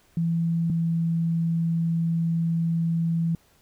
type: tone pair in turn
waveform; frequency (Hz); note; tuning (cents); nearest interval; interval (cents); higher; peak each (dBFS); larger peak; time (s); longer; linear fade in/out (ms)
sine; 166.9 / 166.07; E3 / E3; +22 / +13; unison; 9; first; -21; neither; 0.17-0.7 / 0.7-3.35; second; 2
effects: pink hiss -61 dBFS RMS until 3.61 s